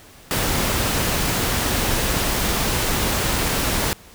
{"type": "noise", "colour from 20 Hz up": "pink", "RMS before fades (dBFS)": -21, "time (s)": [0.31, 3.93], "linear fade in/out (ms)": 0, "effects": ["pink hiss -46 dBFS RMS until 4.14 s"]}